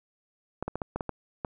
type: clicks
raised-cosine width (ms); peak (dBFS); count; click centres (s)
1; -17; 8; 0.626 / 0.68 / 0.756 / 0.818 / 0.96 / 1.008 / 1.093 / 1.448
effects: none